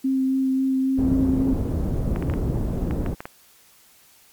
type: tone with vibrato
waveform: sine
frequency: 264.5 Hz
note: C4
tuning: 19 cents sharp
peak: -18 dBFS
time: 0.04-1.54 s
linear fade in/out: 10 ms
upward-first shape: sine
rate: 3.7 Hz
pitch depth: 11 cents each way
type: low-pass noise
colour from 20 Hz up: pink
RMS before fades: -24 dBFS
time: 0.97-3.15 s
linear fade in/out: 20 ms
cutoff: 360 Hz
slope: 12 dB/octave
type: clicks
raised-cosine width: 0.5 ms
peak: -17 dBFS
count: 8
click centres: 2.161 / 2.225 / 2.299 / 2.338 / 2.91 / 3.062 / 3.205 / 3.255 s
effects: white hiss -54 dBFS RMS until 4.32 s + MP3 96 kbps